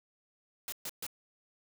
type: noise bursts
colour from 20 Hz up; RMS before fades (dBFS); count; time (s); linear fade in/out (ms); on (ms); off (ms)
white; -39; 3; 0.68-1.066; 0; 42; 130
effects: none